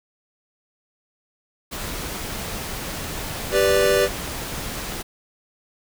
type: noise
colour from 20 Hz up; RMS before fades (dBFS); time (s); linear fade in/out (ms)
pink; -30; 1.71-5.03; 20
type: chord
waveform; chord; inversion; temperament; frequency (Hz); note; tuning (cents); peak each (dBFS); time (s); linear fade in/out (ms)
square; G major; none; equal; 392 / 493.9 / 587.3; G4 / B4 / D5; 0 / 0 / 0; -21; 3.51-4.09; 50
effects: none